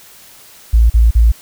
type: tone bursts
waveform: sine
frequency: 56.6 Hz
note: A1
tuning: 50 cents sharp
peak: -5 dBFS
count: 3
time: 0.73-1.32 s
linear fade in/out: 10 ms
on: 170 ms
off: 40 ms
effects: white hiss -41 dBFS RMS until 1.41 s